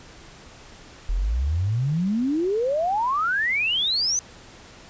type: exponential sweep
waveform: sine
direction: up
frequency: 38.89 to 6272 Hz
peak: -20 dBFS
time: 1.09-4.19 s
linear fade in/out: 0 ms
effects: pink hiss -46 dBFS RMS until 4.89 s + resampled to 16000 Hz